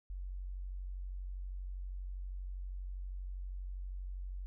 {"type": "tone", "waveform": "sine", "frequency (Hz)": 46.25, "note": "F#1", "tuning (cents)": 0, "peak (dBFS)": -39, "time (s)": [0.1, 4.46], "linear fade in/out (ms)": 0, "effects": []}